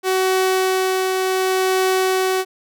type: tone with tremolo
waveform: sawtooth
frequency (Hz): 375.8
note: F#4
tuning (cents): +27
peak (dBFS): -11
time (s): 0.03-2.45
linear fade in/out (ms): 50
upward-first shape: triangle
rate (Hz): 0.68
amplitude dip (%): 30
effects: none